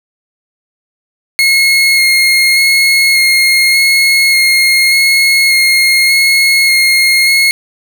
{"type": "tone with vibrato", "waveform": "30% pulse", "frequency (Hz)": 2155, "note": "C#7", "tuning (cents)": -49, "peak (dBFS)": -4, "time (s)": [1.39, 7.51], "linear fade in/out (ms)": 0, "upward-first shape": "square", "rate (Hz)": 0.85, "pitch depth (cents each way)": 10, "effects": []}